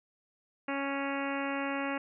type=harmonic tone; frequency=277.2 Hz; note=C#4; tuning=in tune; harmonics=1 / 2 / 3 / 4 / 5 / 6 / 7 / 8 / 9 / 10; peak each=-35 / -38 / -40 / -41 / -42 / -43 / -43 / -44 / -45 / -45 dBFS; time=0.68-1.98 s; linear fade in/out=5 ms; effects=none